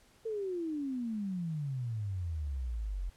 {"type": "exponential sweep", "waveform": "sine", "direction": "down", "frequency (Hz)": [456.6, 42.79], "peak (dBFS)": -33, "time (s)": [0.25, 3.1], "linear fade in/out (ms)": 10, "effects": ["pink hiss -64 dBFS RMS until 3.16 s", "low-pass 11000 Hz 12 dB/octave"]}